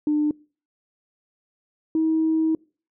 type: tone pair in turn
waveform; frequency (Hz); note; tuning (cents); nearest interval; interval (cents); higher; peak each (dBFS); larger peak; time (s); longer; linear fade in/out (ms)
sine; 299.7 / 319.2; D4 / D#4; +35 / +44; minor second; 109; second; -17; neither; 0.07-0.31 / 1.95-2.55; second; 2
effects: noise-tail reverb RT60 0.4 s tail -26 dB re dry + tanh soft clip ceiling -13 dBFS